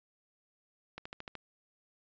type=click train; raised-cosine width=0.3 ms; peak=-26 dBFS; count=6; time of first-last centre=0.98-1.353 s; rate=13.4 Hz; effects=resampled to 16000 Hz